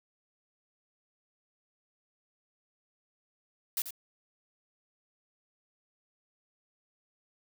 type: noise with echo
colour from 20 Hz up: blue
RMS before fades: -31 dBFS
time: 3.77-3.82 s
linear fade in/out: 2 ms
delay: 87 ms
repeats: 1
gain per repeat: -10 dB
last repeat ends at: 3.907 s
effects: none